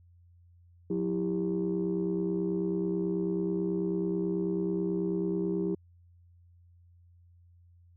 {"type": "tone cluster", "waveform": "sine", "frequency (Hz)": [180.1, 328.5, 397.7], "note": ["F#3", "E4", "G4"], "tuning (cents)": [-46, -6, 25], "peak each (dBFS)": -31, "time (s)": [0.9, 5.75], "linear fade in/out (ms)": 5, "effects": ["tanh soft clip ceiling -21 dBFS", "added 87 Hz sine -56 dBFS peak until 7.96 s"]}